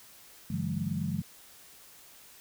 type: tone cluster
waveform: sine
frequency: 97.2 / 143.7 / 165.3 / 184.1 / 213.1 Hz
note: G2 / D3 / E3 / F#3 / G#3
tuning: -14 / -37 / +5 / -8 / +45 cents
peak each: -39 / -36 / -35 / -35 / -36 dBFS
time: 0.5-1.22 s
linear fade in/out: 5 ms
effects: white hiss -54 dBFS RMS until 2.4 s